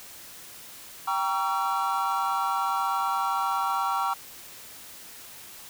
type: chord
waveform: triangle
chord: G diminished seventh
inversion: none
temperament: just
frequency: 784 / 940.8 / 1128.9 / 1354.7 Hz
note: G5 / Bb5 / Db6 / Fb6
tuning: 0 / +16 / +31 / +47 cents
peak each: -28 dBFS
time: 1.07-4.14 s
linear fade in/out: 10 ms
effects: white hiss -45 dBFS RMS until 5.69 s